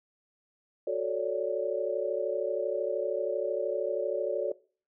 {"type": "chord", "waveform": "sine", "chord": "D major seventh", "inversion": "first", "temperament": "equal", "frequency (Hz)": [370, 440, 554.4, 587.3], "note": ["F#4", "A4", "C#5", "D5"], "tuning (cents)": [0, 0, 0, 0], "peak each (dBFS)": [-34, -33, -32, -33], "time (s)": [0.87, 4.52], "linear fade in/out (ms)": 5, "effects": ["noise-tail reverb RT60 0.4 s tail -20 dB re dry"]}